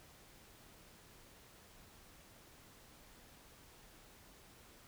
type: silence
effects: pink hiss -61 dBFS RMS until 4.87 s